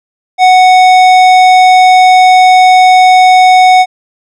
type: tone with tanh clipping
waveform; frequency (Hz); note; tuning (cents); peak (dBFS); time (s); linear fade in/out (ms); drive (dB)
sine; 740; F#5; 0; -3; 0.38-3.86; 50; 15
effects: none